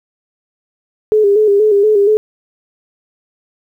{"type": "tone with vibrato", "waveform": "sine", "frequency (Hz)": 415.3, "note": "G#4", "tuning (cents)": 0, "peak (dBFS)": -7, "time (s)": [1.12, 2.17], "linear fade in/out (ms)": 0, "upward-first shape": "square", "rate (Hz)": 4.2, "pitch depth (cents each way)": 56, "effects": ["8-bit"]}